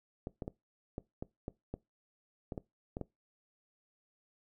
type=clicks; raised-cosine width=2 ms; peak=-25 dBFS; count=11; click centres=0.271 / 0.422 / 0.479 / 0.981 / 1.225 / 1.481 / 1.74 / 2.522 / 2.578 / 2.969 / 3.013 s; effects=noise-tail reverb RT60 0.2 s tail -21 dB re dry